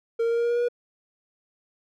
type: tone with pitch steps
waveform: triangle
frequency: 460.1 / 463.3 / 466.5 / 469.8 / 473 / 476.3 / 479.6 / 483 Hz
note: A#4 / A#4 / A#4 / A#4 / A#4 / A#4 / A#4 / B4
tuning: -23 / -11 / +1 / +13 / +25 / +37 / +49 / -39 cents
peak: -19 dBFS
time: 0.19-0.686 s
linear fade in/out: 10 ms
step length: 62 ms
effects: none